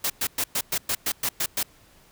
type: noise bursts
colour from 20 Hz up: white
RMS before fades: -25 dBFS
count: 10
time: 0.04-1.63 s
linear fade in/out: 5 ms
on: 60 ms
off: 110 ms
effects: pink hiss -56 dBFS RMS until 2.11 s